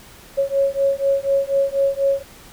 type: beating tone pair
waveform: sine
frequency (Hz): 549 / 553.1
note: C#5 / C#5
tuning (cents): -17 / -4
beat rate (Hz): 4.1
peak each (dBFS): -19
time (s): 0.37-2.23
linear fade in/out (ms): 20
effects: pink hiss -44 dBFS RMS until 2.52 s